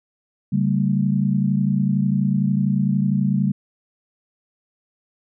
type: tone cluster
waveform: sine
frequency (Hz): 141.4 / 194.5 / 225.6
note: C#3 / G3 / A3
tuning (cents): +35 / -13 / +44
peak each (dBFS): -21 / -19 / -24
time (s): 0.52-3.52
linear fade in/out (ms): 10
effects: none